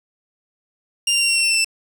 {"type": "tone with pitch steps", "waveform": "20% pulse", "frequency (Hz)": [2796, 2777, 2758, 2738, 2720, 2701, 2682, 2664], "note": ["F7", "F7", "F7", "F7", "F7", "E7", "E7", "E7"], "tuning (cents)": [1, -10, -22, -35, -46, 42, 29, 18], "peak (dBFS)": -10, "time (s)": [1.07, 1.646], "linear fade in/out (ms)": 5, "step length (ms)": 72, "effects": ["7-bit"]}